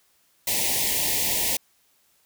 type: band-stop noise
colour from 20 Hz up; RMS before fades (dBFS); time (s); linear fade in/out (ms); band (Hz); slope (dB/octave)
white; -24; 0.47-1.57; 5; 1000 to 1800; 96
effects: white hiss -64 dBFS RMS until 2.25 s